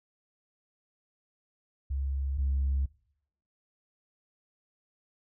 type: tone pair in turn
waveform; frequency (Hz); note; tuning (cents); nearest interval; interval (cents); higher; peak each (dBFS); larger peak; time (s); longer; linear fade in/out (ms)
sine; 68.4 / 68.14; C#2 / C#2; -23 / -29; unison; 6; first; -28 / -24; second; 1.9-2.38 / 2.38-2.86; neither; 10
effects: noise-tail reverb RT60 0.7 s tail -22 dB re dry + tanh soft clip ceiling -22 dBFS